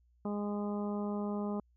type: harmonic tone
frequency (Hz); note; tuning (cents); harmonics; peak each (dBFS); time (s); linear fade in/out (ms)
205.8; G#3; -16; 1 / 2 / 3 / 4 / 5 / 6; -34 / -40 / -44 / -46 / -48 / -50; 0.25-1.6; 2
effects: added 60 Hz sine -65 dBFS peak until 1.76 s